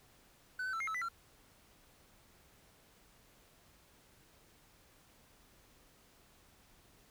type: tone with pitch steps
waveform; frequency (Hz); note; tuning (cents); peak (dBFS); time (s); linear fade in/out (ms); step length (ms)
triangle; 1504 / 1524 / 1332 / 2130 / 1303 / 1988 / 1367; F#6 / G6 / E6 / C7 / E6 / B6 / F6; +28 / -49 / +18 / +30 / -20 / +11 / -37; -34; 0.59-1.087; 5; 71
effects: pink hiss -65 dBFS RMS until 7.1 s

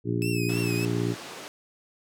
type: harmonic tone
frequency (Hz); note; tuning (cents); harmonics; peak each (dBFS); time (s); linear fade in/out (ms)
58.27; A#1; 0; 2 / 3 / 4 / 5 / 6 / 7; -28 / -31 / -38 / -31 / -32 / -33; 0.04-1.16; 50
type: tone with vibrato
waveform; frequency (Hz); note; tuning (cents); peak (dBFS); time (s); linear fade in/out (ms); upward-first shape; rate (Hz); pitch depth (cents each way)
sawtooth; 2600; E7; -24; -29; 0.22-0.85; 0; triangle; 3.3; 91
type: band-pass noise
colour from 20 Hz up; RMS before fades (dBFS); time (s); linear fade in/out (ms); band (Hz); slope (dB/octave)
pink; -41; 0.49-1.48; 0; 280 to 7300; 12
effects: none

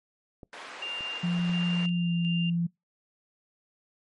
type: clicks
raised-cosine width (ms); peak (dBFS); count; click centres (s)
2; -31; 4; 0.432 / 1.008 / 1.394 / 1.495
type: band-pass noise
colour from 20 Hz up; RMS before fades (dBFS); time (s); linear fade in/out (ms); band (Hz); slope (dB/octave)
white; -43; 0.53-1.86; 0; 420 to 2100; 12
type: tone with tremolo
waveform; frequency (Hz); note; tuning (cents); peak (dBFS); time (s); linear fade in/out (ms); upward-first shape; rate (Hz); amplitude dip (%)
sine; 2794; F7; 0; -32; 0.82-2.5; 5; square; 1.4; 50
type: tone with pitch glide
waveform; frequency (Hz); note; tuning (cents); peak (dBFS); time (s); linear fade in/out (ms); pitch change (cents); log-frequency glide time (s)
sine; 174.61 to 170.62; F3 to F3; 0 to -40; -24; 1.23-2.67; 10; -40; 1.93-2.13
effects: noise-tail reverb RT60 0.2 s tail -25 dB re dry + MP3 48 kbps

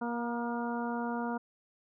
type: harmonic tone with a mistuned harmonic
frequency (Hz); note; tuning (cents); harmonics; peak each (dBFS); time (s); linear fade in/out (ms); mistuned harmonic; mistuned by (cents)
236.8; A#3; +27; 1 / 2 / 3 / 4 / 5 / 6; -34 / -40 / -40 / -39 / -46 / -43; 0.01-1.38; 10; 5; +24
effects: none

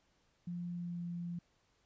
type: tone with pitch glide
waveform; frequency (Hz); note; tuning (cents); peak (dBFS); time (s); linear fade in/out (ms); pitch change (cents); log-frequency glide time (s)
sine; 174.61 to 172.9; F3 to F3; 0 to -17; -38; 0.47-1.39; 5; -17; 0.73-1.01
effects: pink hiss -74 dBFS RMS until 1.85 s + resampled to 16000 Hz

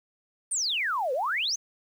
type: exponential two-way sweep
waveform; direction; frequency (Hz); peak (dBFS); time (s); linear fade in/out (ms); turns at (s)
sine; down then up; 9340 to 487.6 to 6580; -25; 0.51-1.56; 10; 1.13
effects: 9-bit

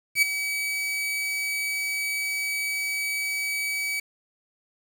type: tone with ADSR envelope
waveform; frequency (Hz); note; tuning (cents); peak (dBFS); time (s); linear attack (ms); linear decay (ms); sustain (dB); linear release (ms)
40% pulse; 2281; C#7; +49; -14; 0.15-4; 73; 9; -11; 6
effects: 7-bit

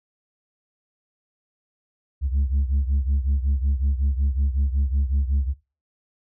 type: beating tone pair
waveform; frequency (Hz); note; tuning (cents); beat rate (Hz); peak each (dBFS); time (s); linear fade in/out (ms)
sine; 67.4 / 72.8; C#2 / D2; -48 / -15; 5.4; -19 / -22; 2.21-5.54; 50
effects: noise-tail reverb RT60 0.3 s tail -19 dB re dry + tanh soft clip ceiling -16 dBFS

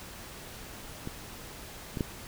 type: clicks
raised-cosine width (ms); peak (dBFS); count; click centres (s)
3; -22 / -20 / -15; 3; 1.074 / 1.972 / 2.008
effects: pink hiss -45 dBFS RMS until 2.27 s

